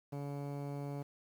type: tone with low-pass filter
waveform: sawtooth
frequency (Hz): 142.3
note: C#3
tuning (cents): +46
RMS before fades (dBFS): -41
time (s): 0.12-1.03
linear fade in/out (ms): 10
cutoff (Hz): 750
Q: 1.2
effects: 10-bit